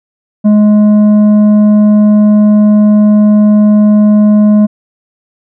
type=tone with tanh clipping; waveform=sine; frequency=210 Hz; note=G#3; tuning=19 cents sharp; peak=-4 dBFS; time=0.44-4.67 s; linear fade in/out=20 ms; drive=7 dB; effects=none